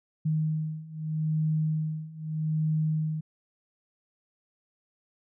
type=beating tone pair; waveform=sine; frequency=155.56 / 156.36 Hz; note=D#3 / D#3; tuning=0 / +9 cents; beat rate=0.8 Hz; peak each=-30 / -28 dBFS; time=0.25-3.21 s; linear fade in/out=10 ms; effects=none